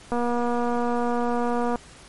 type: click train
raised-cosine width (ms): 1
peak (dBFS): -13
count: 394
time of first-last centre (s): 0.12-1.757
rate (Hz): 240
effects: pink hiss -47 dBFS RMS until 2.08 s + MP3 48 kbps